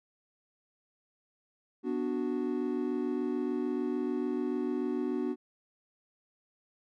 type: chord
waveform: triangle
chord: B minor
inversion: none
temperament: equal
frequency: 246.9 / 293.7 / 370 Hz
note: B3 / D4 / F#4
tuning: 0 / 0 / 0 cents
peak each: -32 / -32 / -32 dBFS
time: 1.83-5.36 s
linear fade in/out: 50 ms
effects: none